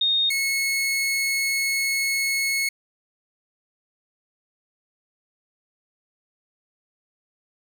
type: tone pair in turn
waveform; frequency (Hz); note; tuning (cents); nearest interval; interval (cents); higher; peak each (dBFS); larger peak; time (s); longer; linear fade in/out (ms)
sine / sawtooth; 3697 / 2187; A#7 / C#7; -15 / -24; major sixth; 909; first; -18; neither; 0.01-0.3 / 0.3-2.69; second; 5
effects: none